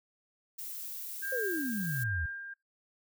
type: noise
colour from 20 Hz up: violet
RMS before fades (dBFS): -41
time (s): 0.58-2.04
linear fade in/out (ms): 10
type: tone with tremolo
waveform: sine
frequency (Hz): 1600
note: G6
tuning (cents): +35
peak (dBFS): -33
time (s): 1.22-2.54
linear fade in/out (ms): 10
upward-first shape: sine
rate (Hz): 1.4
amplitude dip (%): 60
type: exponential sweep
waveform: sine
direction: down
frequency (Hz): 537 to 73.42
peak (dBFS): -32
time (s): 1.32-2.26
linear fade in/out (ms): 5
effects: noise-tail reverb RT60 0.2 s tail -22 dB re dry